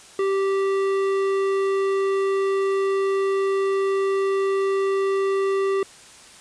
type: tone with tanh clipping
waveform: sine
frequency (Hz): 390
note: G4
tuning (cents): -9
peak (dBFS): -21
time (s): 0.19-5.83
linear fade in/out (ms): 2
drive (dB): 14
effects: white hiss -46 dBFS RMS until 6.4 s + resampled to 22050 Hz